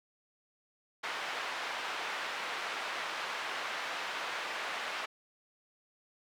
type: band-pass noise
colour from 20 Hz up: pink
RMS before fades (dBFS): -38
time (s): 1.03-5.06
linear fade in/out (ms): 10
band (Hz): 870 to 3000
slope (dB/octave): 12
effects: none